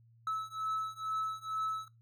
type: beating tone pair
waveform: triangle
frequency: 1300 / 1302.2 Hz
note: E6 / E6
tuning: -24 / -22 cents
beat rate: 2.2 Hz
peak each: -36 / -35 dBFS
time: 0.27-1.88 s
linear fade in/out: 2 ms
effects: noise-tail reverb RT60 0.2 s tail -19 dB re dry + added 115 Hz sine -60 dBFS peak until 2.01 s